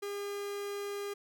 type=tone; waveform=45% pulse; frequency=404.9 Hz; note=G#4; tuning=44 cents flat; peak=-36 dBFS; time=0.02-1.14 s; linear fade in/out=10 ms; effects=none